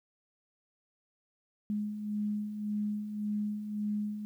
sine beating tone pair, 207.7 / 209.5 Hz, G#3 / G#3, 0 / +15 cents, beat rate 1.8 Hz, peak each -40 / -32 dBFS, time 1.7-4.25 s, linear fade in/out 0 ms, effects 11-bit

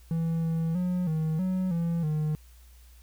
triangle tone with pitch steps, 164.5 / 163.5 / 180 / 157.9 / 185.8 / 168.3 / 153.2 Hz, E3 / E3 / F#3 / D#3 / F#3 / E3 / D#3, -3 / -14 / -47 / +26 / +7 / +36 / -27 cents, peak -23 dBFS, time 0.11-2.35 s, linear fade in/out 0 ms, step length 320 ms, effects added 60 Hz sine -50 dBFS peak until 3.02 s + white hiss -61 dBFS RMS until 3.02 s

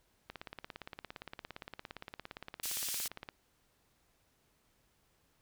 click train, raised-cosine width 0.3 ms, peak -27 dBFS, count 53, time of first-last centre 0.3-3.289 s, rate 17.4 Hz
white band-pass noise, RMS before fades -38 dBFS, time 2.63-3.08 s, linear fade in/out 5 ms, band 2900 to 15000 Hz, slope 12 dB/octave
effects pink hiss -73 dBFS RMS until 5.41 s

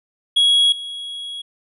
triangle tone with level steps, 3324 Hz, G#7, 1 cent sharp, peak -10 / -26 dBFS, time 0.36-1.42 s, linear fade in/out 10 ms, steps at 0.72 s, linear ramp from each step 2 ms, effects resampled to 32000 Hz

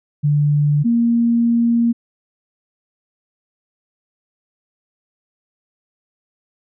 sine tone pair in turn, 146.83 / 234.1 Hz, D3 / A#3, 0 / +8 cents, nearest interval minor sixth, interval 808 cents, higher second, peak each -12 dBFS, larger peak neither, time 0.23-0.84 / 0.84-1.93 s, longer second, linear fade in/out 20 ms, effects none

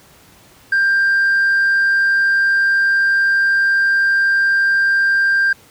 triangle tone with tanh clipping, 1588 Hz, G6, 22 cents sharp, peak -12 dBFS, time 0.72-5.53 s, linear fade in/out 5 ms, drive 6 dB, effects pink hiss -47 dBFS RMS until 5.7 s + high-pass 60 Hz 12 dB/octave

